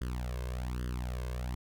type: tone with flanger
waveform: sawtooth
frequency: 61.74 Hz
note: B1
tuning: in tune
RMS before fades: -36 dBFS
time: 0.01-1.55 s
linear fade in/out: 5 ms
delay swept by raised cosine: 0.62 to 1.92 ms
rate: 1.2 Hz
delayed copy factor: +0.95
effects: none